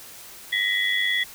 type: tone cluster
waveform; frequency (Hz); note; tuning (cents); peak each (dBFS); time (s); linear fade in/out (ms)
sine; 1906 / 2005 / 3371; A#6 / B6 / G#7; +38 / +26 / +25; -25; 0.52-1.24; 10
effects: white hiss -43 dBFS RMS until 1.34 s